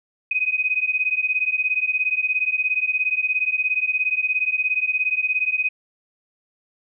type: beating tone pair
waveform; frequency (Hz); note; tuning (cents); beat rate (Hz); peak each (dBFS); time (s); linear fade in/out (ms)
sine; 2500 / 2517; D#7 / D#7; +8 / +19; 17; -22; 0.31-5.69; 5
effects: none